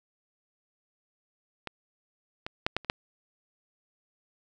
clicks, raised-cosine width 0.3 ms, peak -19 / -19 / -9 / -11 / -30 / -8 dBFS, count 6, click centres 1.673 / 2.465 / 2.665 / 2.766 / 2.847 / 2.899 s, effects none

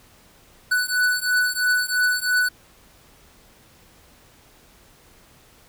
square beating tone pair, 1486 / 1489 Hz, F#6 / F#6, +7 / +11 cents, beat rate 3 Hz, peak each -23 / -22 dBFS, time 0.71-2.49 s, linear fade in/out 10 ms, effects pink hiss -53 dBFS RMS until 5.68 s

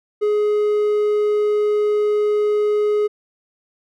triangle tone, 419.1 Hz, G#4, 16 cents sharp, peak -13 dBFS, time 0.21-3.08 s, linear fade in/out 20 ms, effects none

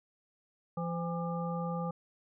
harmonic tone with a mistuned harmonic, 170.8 Hz, F3, 38 cents flat, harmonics 1 / 3 / 5 / 7, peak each -34 / -39 / -41 / -42 dBFS, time 0.77-1.91 s, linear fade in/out 5 ms, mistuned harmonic 5, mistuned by -73 cents, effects none

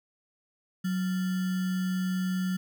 sine tone with sample-and-hold, 185 Hz, F#3, in tune, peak -26 dBFS, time 0.84-2.57 s, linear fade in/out 10 ms, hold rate 1575 Hz, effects none

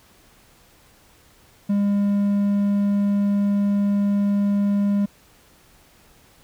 triangle tone, 202.1 Hz, G#3, 47 cents flat, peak -15 dBFS, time 1.69-5.06 s, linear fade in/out 10 ms, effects pink hiss -54 dBFS RMS until 6.43 s

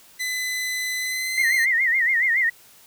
sawtooth tone with pitch glide, 2012 to 2082 Hz, B6 to C7, +32 to -9 cents, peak -21 dBFS, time 0.19-1.66 s, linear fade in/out 20 ms, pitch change +59 cents, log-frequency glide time 0.99-1.54 s
sine tone with vibrato, 1975.5 Hz, B6, in tune, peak -17 dBFS, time 1.37-2.5 s, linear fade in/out 10 ms, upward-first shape sine, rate 7.1 Hz, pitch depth 140 cents each way
effects white hiss -51 dBFS RMS until 2.86 s

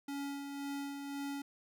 square tone with tremolo, 281 Hz, C#4, 24 cents sharp, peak -38 dBFS, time 0.08-1.42 s, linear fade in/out 5 ms, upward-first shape sine, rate 1.9 Hz, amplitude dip 40%, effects none

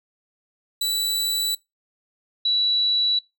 sawtooth / sine tone pair in turn, 3951 / 3932 Hz, B7 / B7, 0 / -8 cents, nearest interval unison, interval 8 cents, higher first, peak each -18 dBFS, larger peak neither, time 0.81-1.55 / 2.45-3.19 s, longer neither, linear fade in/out 5 ms, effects noise-tail reverb RT60 0.2 s tail -22 dB re dry

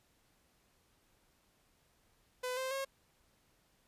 sawtooth tone with pitch steps, 503 / 522.2 / 542.2 Hz, B4 / C5 / C#5, +32 / -3 / -38 cents, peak -32 dBFS, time 2.43-2.85 s, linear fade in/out 10 ms, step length 140 ms, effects pink hiss -72 dBFS RMS until 3.87 s + resampled to 32000 Hz

